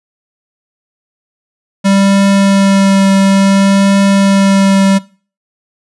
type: tone with vibrato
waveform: square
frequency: 196 Hz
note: G3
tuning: in tune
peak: -7 dBFS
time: 1.84-4.99 s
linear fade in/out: 20 ms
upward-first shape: triangle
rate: 0.58 Hz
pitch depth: 13 cents each way
effects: noise-tail reverb RT60 0.4 s tail -21 dB re dry + resampled to 24000 Hz